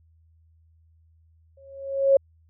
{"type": "tone with exponential growth", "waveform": "sine", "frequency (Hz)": 547, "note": "C#5", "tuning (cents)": -23, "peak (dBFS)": -11, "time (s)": [1.57, 2.17], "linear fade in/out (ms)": 5, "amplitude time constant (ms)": 130, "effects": ["added 81 Hz sine -56 dBFS peak until 2.49 s"]}